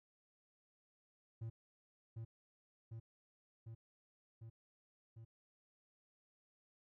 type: tone with echo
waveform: triangle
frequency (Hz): 113.2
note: A2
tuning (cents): +50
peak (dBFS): -40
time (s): 1.41-1.5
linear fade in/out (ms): 10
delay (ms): 750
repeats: 5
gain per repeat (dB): -2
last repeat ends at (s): 5.25
effects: none